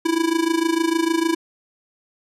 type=tone with amplitude modulation; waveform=square; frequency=329.6 Hz; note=E4; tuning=in tune; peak=-15 dBFS; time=0.05-1.35 s; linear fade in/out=10 ms; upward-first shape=sine; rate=26.6 Hz; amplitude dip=80%; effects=low-pass 11000 Hz 12 dB/octave